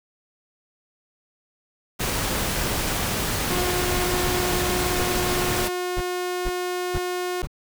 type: noise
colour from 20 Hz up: pink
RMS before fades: -25 dBFS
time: 1.99-5.69 s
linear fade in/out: 20 ms
type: tone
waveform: sawtooth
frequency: 360 Hz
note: F#4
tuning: 47 cents flat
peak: -21 dBFS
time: 3.5-7.42 s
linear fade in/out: 2 ms
type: noise bursts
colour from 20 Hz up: brown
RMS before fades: -25 dBFS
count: 6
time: 4.99-7.472 s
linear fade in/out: 10 ms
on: 47 ms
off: 440 ms
effects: none